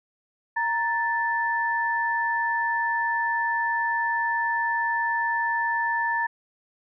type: tone pair together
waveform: sine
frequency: 932.3 / 1760 Hz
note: A#5 / A6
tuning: 0 / 0 cents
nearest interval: major seventh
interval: 1100 cents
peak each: -25 dBFS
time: 0.56-6.27 s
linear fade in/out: 10 ms
effects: none